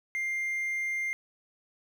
sine tone, 2100 Hz, C7, 6 cents sharp, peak -26 dBFS, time 0.15-1.13 s, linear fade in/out 0 ms, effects tanh soft clip ceiling -28 dBFS + 9-bit

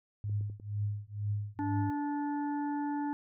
sine tone with tremolo, 103.5 Hz, G#2, 5 cents flat, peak -28 dBFS, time 0.24-1.9 s, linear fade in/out 0 ms, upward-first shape triangle, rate 2.1 Hz, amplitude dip 100%
clicks, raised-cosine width 3 ms, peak -37 dBFS, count 4, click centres 0.296 / 0.41 / 0.499 / 0.599 s
harmonic tone, 290.6 Hz, D4, 18 cents flat, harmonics 1 / 3 / 5 / 6, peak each -32 / -37 / -51 / -52 dBFS, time 1.59-3.13 s, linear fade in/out 0 ms
effects none

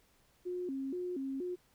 sine tone with vibrato, 311.1 Hz, D#4, in tune, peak -35 dBFS, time 0.45-1.56 s, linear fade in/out 20 ms, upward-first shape square, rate 2.1 Hz, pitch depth 250 cents each way, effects pink hiss -69 dBFS RMS until 1.74 s

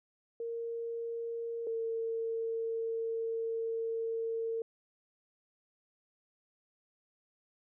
sine tone pair in turn, 463.4 / 454.4 Hz, A#4 / A#4, -10 / -44 cents, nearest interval unison, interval 34 cents, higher first, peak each -35 / -32 dBFS, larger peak second, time 0.4-1.67 / 1.67-4.62 s, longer second, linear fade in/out 2 ms, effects none

